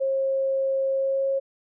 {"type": "tone with pitch glide", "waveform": "sine", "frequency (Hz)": [538, 543], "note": ["C5", "C#5"], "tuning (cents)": [48, -36], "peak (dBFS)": -21, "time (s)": [0, 1.4], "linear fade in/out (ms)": 20, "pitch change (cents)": 16, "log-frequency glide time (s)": [0.9, 1.28], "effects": []}